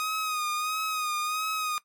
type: tone with vibrato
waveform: sawtooth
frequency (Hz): 1247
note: D#6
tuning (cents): +3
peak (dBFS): -24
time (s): 0-1.78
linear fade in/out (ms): 0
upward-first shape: sine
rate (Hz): 1.5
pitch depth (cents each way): 45
effects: noise-tail reverb RT60 0.1 s tail -17 dB re dry + MP3 96 kbps